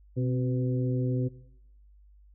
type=harmonic tone with a mistuned harmonic; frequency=125.7 Hz; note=B2; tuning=31 cents sharp; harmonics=1 / 2 / 3 / 4; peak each=-26 / -32 / -36 / -38 dBFS; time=0.16-1.29 s; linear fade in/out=20 ms; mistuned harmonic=2; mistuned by=+53 cents; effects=noise-tail reverb RT60 0.8 s tail -19 dB re dry + added 50 Hz sine -53 dBFS peak until 2.34 s